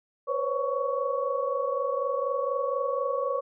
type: tone cluster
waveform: sine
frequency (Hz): 495.5 / 536 / 560 / 1119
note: B4 / C5 / C#5 / C#6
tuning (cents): +6 / +42 / +18 / +16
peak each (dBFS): -31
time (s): 0.27-3.41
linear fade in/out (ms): 20
effects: none